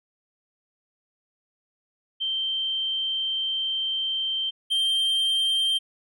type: tone pair in turn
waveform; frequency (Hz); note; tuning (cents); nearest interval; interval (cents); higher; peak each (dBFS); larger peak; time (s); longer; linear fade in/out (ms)
sine / triangle; 3131 / 3155; G7 / G7; -3 / +10; unison; 13; second; -24 / -19; second; 2.2-4.51 / 4.7-5.79; first; 20
effects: none